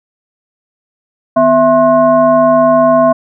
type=tone with frequency modulation; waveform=sine; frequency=659.3 Hz; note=E5; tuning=in tune; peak=-5 dBFS; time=1.36-3.13 s; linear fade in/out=10 ms; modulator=408 Hz; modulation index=0.86; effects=none